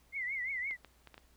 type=tone with vibrato; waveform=sine; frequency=2075 Hz; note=C7; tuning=15 cents flat; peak=-34 dBFS; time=0.12-0.77 s; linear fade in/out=50 ms; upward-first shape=triangle; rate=5.8 Hz; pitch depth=140 cents each way
type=clicks; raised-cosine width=0.3 ms; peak=-34 dBFS; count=5; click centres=0.71 / 0.847 / 1.073 / 1.143 / 1.179 s
effects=added 60 Hz sine -66 dBFS peak until 1.36 s + pink hiss -68 dBFS RMS until 1.36 s